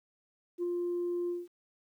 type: tone with ADSR envelope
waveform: sine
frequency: 350.3 Hz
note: F4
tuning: 5 cents sharp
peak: -27 dBFS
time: 0.58-1.48 s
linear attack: 48 ms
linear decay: 16 ms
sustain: -2 dB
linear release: 190 ms
effects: tanh soft clip ceiling -27 dBFS + 11-bit